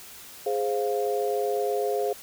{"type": "chord", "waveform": "sine", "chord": "F minor", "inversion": "first", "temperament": "equal", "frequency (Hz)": [415.3, 523.3, 698.5], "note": ["Ab4", "C5", "F5"], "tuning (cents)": [0, 0, 0], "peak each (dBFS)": [-26, -29, -30], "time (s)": [0.46, 2.13], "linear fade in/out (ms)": 5, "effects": ["white hiss -45 dBFS RMS until 2.22 s"]}